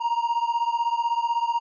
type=beating tone pair; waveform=triangle; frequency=932.3 / 948.3 Hz; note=A#5 / A#5; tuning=0 / +29 cents; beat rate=16 Hz; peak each=-22 / -24 dBFS; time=0-1.6 s; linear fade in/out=20 ms; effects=resampled to 16000 Hz